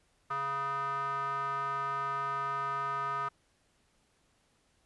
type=tone with band-pass filter; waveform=square; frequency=138.59 Hz; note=C#3; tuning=in tune; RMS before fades=-34 dBFS; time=0.3-3.29 s; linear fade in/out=10 ms; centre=1200 Hz; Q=7.4; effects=pink hiss -71 dBFS RMS until 4.85 s + resampled to 24000 Hz